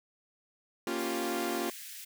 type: chord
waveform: sawtooth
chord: G half-diminished seventh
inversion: first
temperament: equal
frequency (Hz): 233.1 / 277.2 / 349.2 / 392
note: Bb3 / Db4 / F4 / G4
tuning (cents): 0 / 0 / 0 / 0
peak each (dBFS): -34 / -34 / -30 / -36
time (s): 0.87-1.7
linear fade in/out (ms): 2
type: high-pass noise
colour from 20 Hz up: white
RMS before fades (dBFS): -45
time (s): 0.98-2.05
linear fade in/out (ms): 10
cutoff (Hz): 1600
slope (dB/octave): 48
effects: none